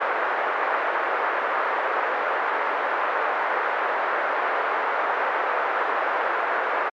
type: band-pass noise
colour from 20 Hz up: white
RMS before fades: -24 dBFS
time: 0-6.9 s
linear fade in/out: 20 ms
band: 450 to 1600 Hz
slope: 24 dB/octave
effects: MP3 96 kbps